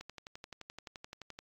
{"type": "click train", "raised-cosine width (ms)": 0.2, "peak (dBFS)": -28, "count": 17, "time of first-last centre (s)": [0.01, 1.389], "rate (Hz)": 11.6, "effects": ["AAC 64 kbps"]}